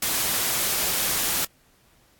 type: noise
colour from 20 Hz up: white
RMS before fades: -24 dBFS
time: 0.02-1.45 s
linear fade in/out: 5 ms
effects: pink hiss -60 dBFS RMS until 2.19 s + AAC 64 kbps